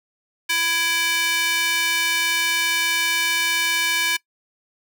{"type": "tone with high-pass filter", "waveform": "square", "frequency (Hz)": 332.4, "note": "E4", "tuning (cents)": 15, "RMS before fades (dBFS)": -21, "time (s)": [0.49, 4.17], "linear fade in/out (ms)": 10, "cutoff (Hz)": 2100, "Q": 1.7, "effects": ["noise-tail reverb RT60 0.1 s tail -22 dB re dry"]}